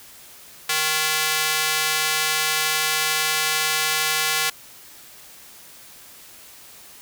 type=tone with high-pass filter; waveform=square; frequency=155.56 Hz; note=D#3; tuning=in tune; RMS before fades=-22 dBFS; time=0.69-4.5 s; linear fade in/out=5 ms; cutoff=1700 Hz; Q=0.63; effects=white hiss -45 dBFS RMS until 7.01 s